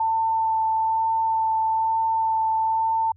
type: tone with vibrato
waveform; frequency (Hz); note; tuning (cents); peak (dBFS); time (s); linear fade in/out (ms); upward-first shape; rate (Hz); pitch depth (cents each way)
sine; 891; A5; +22; -19; 0-3.12; 5; sine; 1.1; 10
effects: added 90 Hz sine -50 dBFS peak until 3.16 s